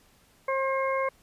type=harmonic tone; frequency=535 Hz; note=C5; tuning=38 cents sharp; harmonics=1 / 2 / 3 / 4; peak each=-27 / -29 / -39 / -34 dBFS; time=0.48-1.09 s; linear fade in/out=5 ms; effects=pink hiss -61 dBFS RMS until 1.22 s + resampled to 32000 Hz